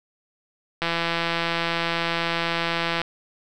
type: click train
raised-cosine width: 0.3 ms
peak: -8 dBFS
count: 370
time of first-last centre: 0.82-3.016 s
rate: 168 Hz
effects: none